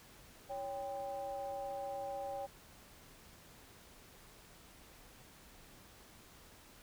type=ring-modulated tone; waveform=triangle; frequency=116.5 Hz; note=A#2; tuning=1 cent flat; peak=-34 dBFS; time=0.49-2.47 s; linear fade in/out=20 ms; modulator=675 Hz; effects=pink hiss -59 dBFS RMS until 6.82 s